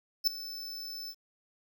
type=tone with ADSR envelope; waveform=square; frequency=5274 Hz; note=E8; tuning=in tune; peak=-21 dBFS; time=0.24-1.15 s; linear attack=33 ms; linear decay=5 ms; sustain=-18 dB; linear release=56 ms; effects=10-bit